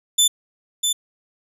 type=tone with echo; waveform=20% pulse; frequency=3520 Hz; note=A7; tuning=in tune; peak=-7 dBFS; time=0.18-0.28 s; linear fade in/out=10 ms; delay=650 ms; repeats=1; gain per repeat=-5 dB; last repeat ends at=0.93 s; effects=none